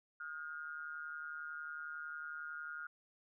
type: tone with amplitude modulation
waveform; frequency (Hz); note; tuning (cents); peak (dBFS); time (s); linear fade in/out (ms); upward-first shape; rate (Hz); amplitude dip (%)
sine; 1422; F6; +31; -39; 0.2-2.87; 5; sine; 151; 80
effects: none